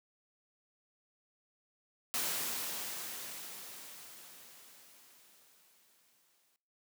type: noise with exponential decay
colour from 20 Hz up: white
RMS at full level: -34 dBFS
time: 2.14-6.56 s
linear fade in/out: 0 ms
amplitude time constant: 960 ms
effects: noise-tail reverb RT60 0.6 s tail -21 dB re dry + high-pass 150 Hz 12 dB/octave